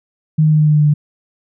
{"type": "tone with pitch steps", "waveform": "sine", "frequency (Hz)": [155.56, 154.49, 153.42, 152.36, 151.31, 150.26, 149.22, 148.19], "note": ["D#3", "D#3", "D#3", "D#3", "D#3", "D3", "D3", "D3"], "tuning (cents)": [0, -12, -24, -36, -48, 40, 28, 16], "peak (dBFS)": -8, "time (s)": [0.38, 0.94], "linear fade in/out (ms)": 10, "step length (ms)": 70, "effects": []}